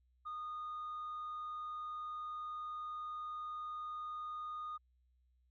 sine tone, 1230 Hz, D#6, 20 cents flat, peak -39 dBFS, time 0.25-4.78 s, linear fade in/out 20 ms, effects tanh soft clip ceiling -39 dBFS + added 62 Hz sine -70 dBFS peak until 5.5 s

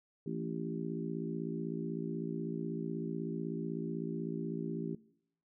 harmonic tone with a mistuned harmonic, 56.1 Hz, A1, 34 cents sharp, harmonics 3 / 4 / 5 / 6 / 7, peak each -40 / -41 / -42 / -43 / -43 dBFS, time 0.26-4.95 s, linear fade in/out 5 ms, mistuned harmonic 3, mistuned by -36 cents, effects noise-tail reverb RT60 0.7 s tail -20 dB re dry

